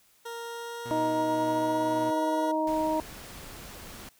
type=tone with pitch glide; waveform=20% pulse; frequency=466 to 479.4 Hz; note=A#4 to A#4; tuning=-1 to +48 cents; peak=-31 dBFS; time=0.25-2.52 s; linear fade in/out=10 ms; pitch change=+49 cents; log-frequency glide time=0.39-1.84 s
type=tone with tremolo; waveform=25% pulse; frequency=120.9 Hz; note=B2; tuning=36 cents flat; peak=-35 dBFS; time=0.85-2.11 s; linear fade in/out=10 ms; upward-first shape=triangle; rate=1.9 Hz; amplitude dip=30%
type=harmonic tone; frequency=313.2 Hz; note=D#4; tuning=11 cents sharp; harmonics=1 / 2 / 3; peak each=-29 / -29 / -29 dBFS; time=0.91-3 s; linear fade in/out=0 ms
type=noise; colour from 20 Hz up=pink; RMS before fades=-44 dBFS; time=2.67-4.09 s; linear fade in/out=2 ms
effects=white hiss -63 dBFS RMS until 4.19 s